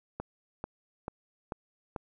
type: click train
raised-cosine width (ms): 1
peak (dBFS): -21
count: 5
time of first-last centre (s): 0.2-1.962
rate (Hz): 2.27
effects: none